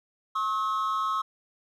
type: tone pair together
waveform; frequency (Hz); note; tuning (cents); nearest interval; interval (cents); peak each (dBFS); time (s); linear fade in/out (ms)
triangle; 1082.9 / 1283; C#6 / E6; -41 / -47; minor third; 294; -25; 0.35-1.22; 10
effects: tanh soft clip ceiling -20 dBFS